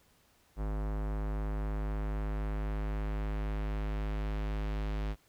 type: tone with low-pass filter sweep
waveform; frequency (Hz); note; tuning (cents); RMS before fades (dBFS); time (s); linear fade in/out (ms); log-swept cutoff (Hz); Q
square; 51.91; G#1; 0; -34; 0.56-5.16; 50; 1200 to 3600; 0.89
effects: pink hiss -67 dBFS RMS until 5.28 s